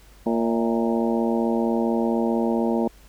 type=harmonic tone with a mistuned harmonic; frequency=115.6 Hz; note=A#2; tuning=14 cents flat; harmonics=2 / 3 / 4 / 5 / 6 / 7 / 8; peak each=-22 / -26 / -28 / -30 / -32 / -33 / -34 dBFS; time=0.26-2.88 s; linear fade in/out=5 ms; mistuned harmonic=6; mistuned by=-73 cents; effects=added 50 Hz sine -49 dBFS peak until 3.08 s + pink hiss -54 dBFS RMS until 3.08 s

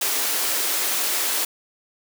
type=high-pass noise; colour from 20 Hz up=white; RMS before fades=-23 dBFS; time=0.01-1.45 s; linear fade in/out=5 ms; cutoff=280 Hz; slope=24 dB/octave; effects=none

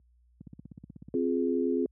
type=click train; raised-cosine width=5 ms; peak=-28 dBFS; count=13; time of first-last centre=0.41-1.146 s; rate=16.3 Hz
type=chord; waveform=sine; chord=F minor; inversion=second; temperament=just; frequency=261.9 / 349.2 / 419.1 Hz; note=C4 / F4 / Ab4; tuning=+2 / 0 / +16 cents; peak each=-28 / -30 / -30 dBFS; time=1.14-1.86 s; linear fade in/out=2 ms
effects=added 60 Hz sine -45 dBFS peak until 1.91 s + high-pass 150 Hz 12 dB/octave

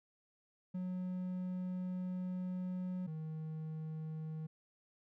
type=tone pair in turn; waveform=triangle; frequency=182.7 / 157.45 Hz; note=F#3 / D#3; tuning=-22 / +21 cents; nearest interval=minor third; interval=257 cents; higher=first; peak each=-35 / -38 dBFS; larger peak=first; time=0.74-3.07 / 3.07-4.47 s; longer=first; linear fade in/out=10 ms; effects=none

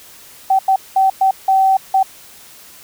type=tone bursts at uneven times; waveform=sine; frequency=769 Hz; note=G5; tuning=33 cents flat; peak=-9 dBFS; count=6; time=0.5-0.59 / 0.68-0.76 / 0.96-1.1 / 1.21-1.31 / 1.48-1.77 / 1.94-2.03 s; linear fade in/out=5 ms; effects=white hiss -41 dBFS RMS until 2.83 s

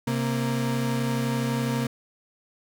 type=tone pair together; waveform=35% pulse; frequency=132.58 / 233.2 Hz; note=C3 / A#3; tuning=+23 / +1 cents; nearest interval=minor seventh; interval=978 cents; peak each=-25 dBFS; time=0.07-1.87 s; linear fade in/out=5 ms; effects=none

